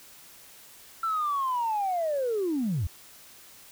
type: linear sweep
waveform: sine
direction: down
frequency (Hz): 1352 to 72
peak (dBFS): -24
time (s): 1.03-2.87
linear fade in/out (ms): 5
effects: tanh soft clip ceiling -21 dBFS + white hiss -51 dBFS RMS until 3.71 s